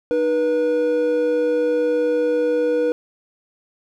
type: tone pair together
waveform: triangle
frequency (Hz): 306.4 / 485.6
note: D#4 / B4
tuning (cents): -27 / -29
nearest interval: minor sixth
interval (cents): 798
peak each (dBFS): -22 / -15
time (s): 0.11-2.92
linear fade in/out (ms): 0
effects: none